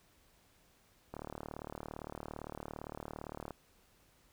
click train, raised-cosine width 1 ms, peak -28 dBFS, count 90, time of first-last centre 1.14-3.507 s, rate 37.6 Hz, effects pink hiss -68 dBFS RMS until 4.32 s

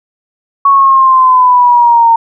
sine exponential sweep, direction down, 1115 to 913 Hz, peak -3 dBFS, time 0.65-2.16 s, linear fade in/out 5 ms, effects none

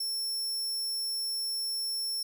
sawtooth tone, 5400 Hz, E8, 41 cents sharp, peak -28 dBFS, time 0-2.23 s, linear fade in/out 5 ms, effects none

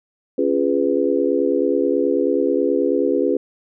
sine chord, C# dominant seventh, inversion none, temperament just, 277.2 / 346.5 / 415.8 / 498.9 Hz, C#4 / E#4 / G#4 / B4, 0 / -14 / +2 / +17 cents, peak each -21 dBFS, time 0.38-3.37 s, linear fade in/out 5 ms, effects none

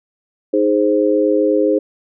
sine chord, Ab major, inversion second, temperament equal, 311.1 / 415.3 / 523.3 Hz, Eb4 / Ab4 / C5, 0 / 0 / 0 cents, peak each -16 dBFS, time 0.53-1.79 s, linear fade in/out 10 ms, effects none

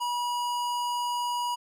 sine tone with hard clipping, 968 Hz, B5, 35 cents flat, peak -29 dBFS, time 0-1.56 s, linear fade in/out 20 ms, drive 18 dB, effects none

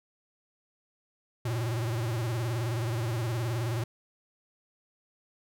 square tone with vibrato, 116.54 Hz, A#2, in tune, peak -29 dBFS, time 1.45-3.84 s, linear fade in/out 5 ms, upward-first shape sine, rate 19 Hz, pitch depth 130 cents each way, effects none

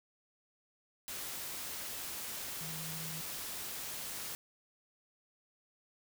sine tone in noise, 159.5 Hz, D#3, 43 cents sharp, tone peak -45 dBFS, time 2.61-3.21 s, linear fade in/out 0 ms, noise white, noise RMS -42 dBFS, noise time 1.08-4.35 s, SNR -6 dB, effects none

